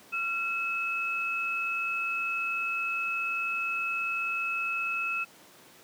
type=tone pair together; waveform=sine; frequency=1369.4 / 2585 Hz; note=F6 / E7; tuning=-34 / -34 cents; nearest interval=major seventh; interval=1100 cents; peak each=-34 / -29 dBFS; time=0.12-5.25 s; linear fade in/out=20 ms; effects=pink hiss -54 dBFS RMS until 5.83 s + high-pass 200 Hz 12 dB/octave